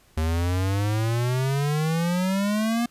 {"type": "exponential sweep", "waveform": "square", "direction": "up", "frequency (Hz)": [77.78, 240], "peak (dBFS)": -22, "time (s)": [0.17, 2.86], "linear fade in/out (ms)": 5, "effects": ["pink hiss -58 dBFS RMS until 2.9 s", "resampled to 32000 Hz"]}